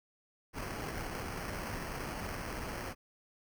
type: noise with sample-and-hold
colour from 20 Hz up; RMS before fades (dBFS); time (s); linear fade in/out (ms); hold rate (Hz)
pink; -40; 0.53-2.95; 50; 3675
effects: none